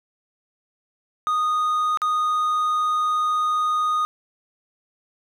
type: tone with dropouts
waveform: triangle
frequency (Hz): 1237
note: D#6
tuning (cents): -10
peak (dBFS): -17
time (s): 1.27-4.05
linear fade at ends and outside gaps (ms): 0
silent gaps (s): 1.973-2.018
effects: none